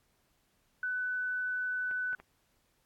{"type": "tone", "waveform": "sine", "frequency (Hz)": 1498, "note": "F#6", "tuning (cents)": 21, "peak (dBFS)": -31, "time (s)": [0.83, 2.15], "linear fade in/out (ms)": 2}
{"type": "clicks", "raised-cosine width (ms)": 0.5, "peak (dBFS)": -34, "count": 3, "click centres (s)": [1.912, 2.131, 2.2]}
{"effects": ["pink hiss -73 dBFS RMS until 2.85 s", "AAC 64 kbps"]}